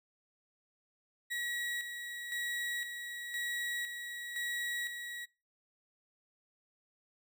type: tone with tremolo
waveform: 35% pulse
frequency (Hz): 1916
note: A#6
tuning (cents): +47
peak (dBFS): -33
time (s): 1.3-5.26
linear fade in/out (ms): 20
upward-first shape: square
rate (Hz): 0.98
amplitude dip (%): 50
effects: noise-tail reverb RT60 0.3 s tail -26 dB re dry